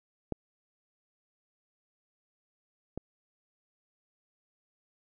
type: clicks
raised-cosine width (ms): 2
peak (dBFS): -18 / -22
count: 2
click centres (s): 0.323 / 2.976
effects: none